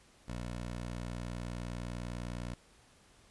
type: tone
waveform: 15% pulse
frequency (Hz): 59.9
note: A#1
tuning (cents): +48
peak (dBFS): -32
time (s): 0.28-2.54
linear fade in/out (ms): 5
effects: pink hiss -63 dBFS RMS until 3.3 s + resampled to 24000 Hz